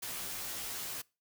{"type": "noise with comb filter", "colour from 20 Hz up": "white", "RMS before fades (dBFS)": -40, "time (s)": [0.02, 1.02], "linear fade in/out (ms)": 10, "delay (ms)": 14, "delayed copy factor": -1, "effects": ["noise-tail reverb RT60 0.3 s tail -24 dB re dry"]}